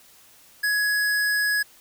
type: tone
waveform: square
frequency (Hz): 1676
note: G#6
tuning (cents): +15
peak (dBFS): -21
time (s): 0.63-1.63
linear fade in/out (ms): 10
effects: white hiss -53 dBFS RMS until 1.8 s